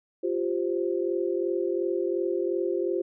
sine chord, F suspended second, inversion none, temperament equal, 349.2 / 392 / 523.3 Hz, F4 / G4 / C5, 0 / 0 / 0 cents, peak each -27 / -29 / -32 dBFS, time 0.23-3.02 s, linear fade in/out 10 ms, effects none

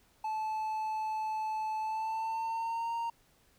triangle tone with pitch glide, 870 to 927.1 Hz, A5 to A#5, -20 to -10 cents, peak -30 dBFS, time 0.24-3.1 s, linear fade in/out 5 ms, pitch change +110 cents, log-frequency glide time 1.79-2.94 s, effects pink hiss -67 dBFS RMS until 3.58 s

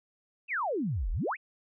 sine exponential two-way sweep, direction down then up, 2770 to 34.65 to 2770 Hz, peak -28 dBFS, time 0.48-1.37 s, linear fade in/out 50 ms, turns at 1.11 s, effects none

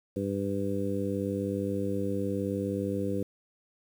harmonic tone, 99.2 Hz, G2, 21 cents sharp, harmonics 1 / 2 / 3 / 4 / 5, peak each -36 / -33 / -34 / -36 / -34 dBFS, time 0.16-3.23 s, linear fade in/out 5 ms, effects 9-bit

